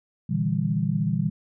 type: chord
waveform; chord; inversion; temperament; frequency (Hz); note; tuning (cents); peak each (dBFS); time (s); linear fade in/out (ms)
sine; E half-diminished seventh; second; just; 118.67 / 148.33 / 164.81 / 197.78; Bb2 / D3 / E3 / G3; +31 / +18 / 0 / +16; -29 / -27 / -26 / -27; 0.29-1.3; 10
effects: none